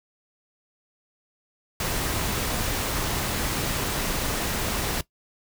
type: noise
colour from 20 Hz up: pink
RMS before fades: -27 dBFS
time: 1.8-5.01 s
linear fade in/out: 2 ms
effects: noise-tail reverb RT60 0.1 s tail -18 dB re dry